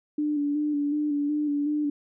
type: tone with vibrato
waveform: sine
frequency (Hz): 293.7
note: D4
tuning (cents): 0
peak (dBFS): -23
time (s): 0.18-1.9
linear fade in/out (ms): 5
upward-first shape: square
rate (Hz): 2.7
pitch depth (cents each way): 29
effects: none